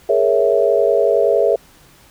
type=chord; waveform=sine; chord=A# half-diminished seventh; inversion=third; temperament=equal; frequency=415.3 / 466.2 / 554.4 / 659.3 Hz; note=G#4 / A#4 / C#5 / E5; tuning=0 / 0 / 0 / 0 cents; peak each=-17 dBFS; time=0.09-1.56 s; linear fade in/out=5 ms; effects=pink hiss -48 dBFS RMS until 2.1 s